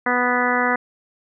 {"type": "harmonic tone", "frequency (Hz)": 246.9, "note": "B3", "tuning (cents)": 0, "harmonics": [1, 2, 3, 4, 5, 6, 7, 8], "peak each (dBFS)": [-25, -25, -25, -25, -25, -25, -25, -25], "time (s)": [0.06, 0.76], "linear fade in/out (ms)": 5, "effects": []}